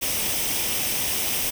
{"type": "noise with comb filter", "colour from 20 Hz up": "white", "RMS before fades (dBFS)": -25, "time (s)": [0.01, 1.51], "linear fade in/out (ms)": 20, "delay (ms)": 0.35, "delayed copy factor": 0.5, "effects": []}